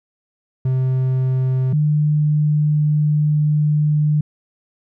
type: tone pair in turn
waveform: triangle / sine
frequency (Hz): 130 / 150.29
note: C3 / D3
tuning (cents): -11 / +40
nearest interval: minor third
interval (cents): 251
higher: second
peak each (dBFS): -13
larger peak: neither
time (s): 0.65-1.73 / 1.73-4.21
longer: second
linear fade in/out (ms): 5
effects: none